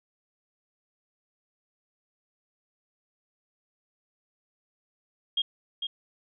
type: tone with echo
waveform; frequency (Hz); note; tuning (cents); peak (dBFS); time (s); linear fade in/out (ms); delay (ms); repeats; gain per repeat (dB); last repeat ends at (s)
sine; 3246; G#7; -40; -23; 5.37-5.42; 5; 450; 1; -6; 5.87
effects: none